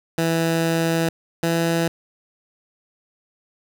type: tone pair in turn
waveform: 15% pulse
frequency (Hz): 164.81 / 166.72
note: E3 / E3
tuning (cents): 0 / +20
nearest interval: unison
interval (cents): 20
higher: second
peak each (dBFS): -12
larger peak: neither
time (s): 0.18-1.09 / 1.43-1.88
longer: first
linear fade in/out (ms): 2
effects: none

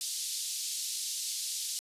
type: band-pass noise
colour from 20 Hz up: pink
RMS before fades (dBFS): -36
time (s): 0.01-1.79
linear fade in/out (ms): 0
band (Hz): 4000 to 11000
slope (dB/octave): 24
effects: resampled to 32000 Hz

